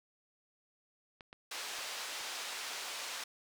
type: clicks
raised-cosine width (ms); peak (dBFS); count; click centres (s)
0.3; -33; 4; 1.208 / 1.329 / 1.788 / 2.209
type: band-pass noise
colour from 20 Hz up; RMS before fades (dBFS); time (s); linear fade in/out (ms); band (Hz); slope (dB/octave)
white; -42; 1.51-3.24; 5; 560 to 5500; 12
effects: none